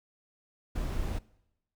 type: noise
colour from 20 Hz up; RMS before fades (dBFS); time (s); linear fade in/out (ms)
brown; -32; 0.75-1.19; 10
effects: noise-tail reverb RT60 0.9 s tail -22 dB re dry